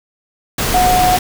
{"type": "tone in noise", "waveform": "sine", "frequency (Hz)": 730, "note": "F#5", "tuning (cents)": -24, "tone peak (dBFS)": -10, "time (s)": [0.74, 1.17], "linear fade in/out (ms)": 5, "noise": "pink", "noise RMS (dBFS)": -17, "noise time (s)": [0.58, 1.19], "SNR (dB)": 4, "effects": []}